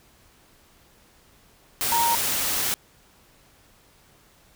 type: tone in noise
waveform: sine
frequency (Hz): 932.3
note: A#5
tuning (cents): 0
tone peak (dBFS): -20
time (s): 1.92-2.15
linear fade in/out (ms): 0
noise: white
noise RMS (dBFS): -25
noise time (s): 1.81-2.74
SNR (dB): +2
effects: pink hiss -57 dBFS RMS until 4.55 s